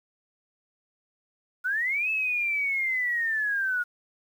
sine linear two-way sweep, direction up then down, 1429 to 2619 to 1429 Hz, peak -24 dBFS, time 1.64-3.84 s, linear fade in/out 20 ms, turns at 2.1 s, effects 9-bit

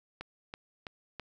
click train, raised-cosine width 0.3 ms, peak -24 dBFS, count 4, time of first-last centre 0.21-1.197 s, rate 3.04 Hz, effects none

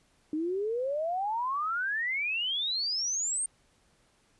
sine exponential sweep, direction up, 299.5 to 8870 Hz, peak -28 dBFS, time 0.33-3.46 s, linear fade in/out 2 ms, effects pink hiss -67 dBFS RMS until 4.39 s + resampled to 24000 Hz

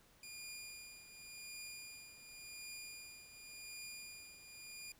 15% pulse tone with tremolo, 2422 Hz, D#7, 47 cents flat, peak -40 dBFS, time 0.23-4.92 s, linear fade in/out 2 ms, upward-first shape triangle, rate 0.9 Hz, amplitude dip 70%, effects pink hiss -68 dBFS RMS until 4.99 s

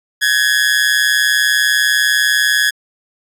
sawtooth tone with amplitude modulation, 1680 Hz, G#6, 19 cents sharp, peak -4 dBFS, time 0.21-2.71 s, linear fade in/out 20 ms, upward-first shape sine, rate 140 Hz, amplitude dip 85%, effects resampled to 32000 Hz

